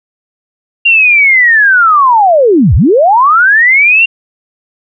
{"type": "linear two-way sweep", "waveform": "sine", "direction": "down then up", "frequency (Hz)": [2794, 54.8, 2794], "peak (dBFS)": -3, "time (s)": [0.85, 4.06], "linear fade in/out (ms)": 10, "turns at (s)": 2.75, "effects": []}